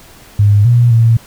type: tone with pitch steps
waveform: sine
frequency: 102.7 / 120 / 114.7 Hz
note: G#2 / B2 / A#2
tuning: -19 / -49 / -28 cents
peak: -5 dBFS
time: 0.39-1.17 s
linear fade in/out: 5 ms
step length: 260 ms
effects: pink hiss -40 dBFS RMS until 1.26 s